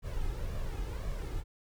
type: noise with flanger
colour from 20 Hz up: brown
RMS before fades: -35 dBFS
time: 0.02-1.44 s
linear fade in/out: 50 ms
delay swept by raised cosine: 1.7 to 2.41 ms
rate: 1.9 Hz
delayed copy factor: +0.6
effects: none